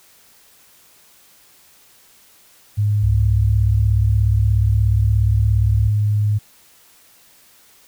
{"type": "tone with pitch glide", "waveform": "sine", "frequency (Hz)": [104, 104.72], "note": ["G#2", "G#2"], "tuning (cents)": [3, 15], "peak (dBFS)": -14, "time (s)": [2.77, 6.39], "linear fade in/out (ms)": 20, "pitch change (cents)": 12, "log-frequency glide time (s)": [4.69, 5.88]}
{"type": "tone", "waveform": "sine", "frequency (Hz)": 67.2, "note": "C2", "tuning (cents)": 47, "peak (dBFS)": -17, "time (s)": [3.02, 5.9], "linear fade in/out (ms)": 20}
{"effects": ["white hiss -51 dBFS RMS until 7.87 s"]}